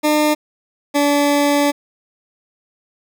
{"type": "tone pair in turn", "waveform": "20% pulse", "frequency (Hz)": [301.8, 288], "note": ["D4", "D4"], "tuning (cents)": [47, -34], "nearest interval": "minor second", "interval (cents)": 81, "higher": "first", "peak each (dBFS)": -8, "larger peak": "neither", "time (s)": [[0.03, 0.35], [0.94, 1.72]], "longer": "second", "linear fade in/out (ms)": 20, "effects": []}